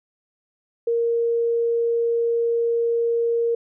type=tone; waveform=sine; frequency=466.2 Hz; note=A#4; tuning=in tune; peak=-18 dBFS; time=0.87-3.55 s; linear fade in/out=5 ms; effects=none